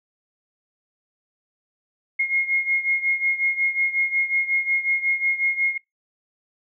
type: beating tone pair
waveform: sine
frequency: 2148 / 2153.5 Hz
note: C7 / C7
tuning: +45 / +49 cents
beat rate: 5.5 Hz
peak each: -21 / -25 dBFS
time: 2.19-5.78 s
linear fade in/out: 10 ms
effects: noise-tail reverb RT60 0.2 s tail -25 dB re dry